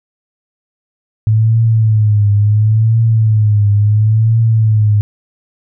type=tone with vibrato; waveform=sine; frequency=108 Hz; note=A2; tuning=32 cents flat; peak=-7 dBFS; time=1.27-5.01 s; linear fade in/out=0 ms; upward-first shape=triangle; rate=0.72 Hz; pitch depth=100 cents each way; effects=none